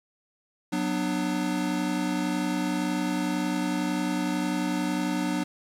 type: chord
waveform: square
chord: B minor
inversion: second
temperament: equal with one note detuned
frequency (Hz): 185 / 246.9 / 297.9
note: F#3 / B3 / D4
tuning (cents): 0 / 0 / +25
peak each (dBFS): -31 / -32 / -29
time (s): 0.72-5.44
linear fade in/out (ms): 10
effects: low-pass 11000 Hz 12 dB/octave + 9-bit